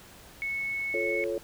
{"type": "tone", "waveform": "sine", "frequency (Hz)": 2203, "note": "C#7", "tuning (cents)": -11, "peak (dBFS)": -29, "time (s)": [0.42, 1.24], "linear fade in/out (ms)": 0}
{"type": "chord", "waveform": "sine", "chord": "F augmented", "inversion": "none", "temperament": "equal with one note detuned", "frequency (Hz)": [349.2, 438.2, 554.4], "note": ["F4", "A4", "C#5"], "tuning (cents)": [0, -7, 0], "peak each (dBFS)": [-33, -32, -32], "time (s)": [0.94, 1.38], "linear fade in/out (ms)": 2}
{"effects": ["pink hiss -51 dBFS RMS until 1.43 s"]}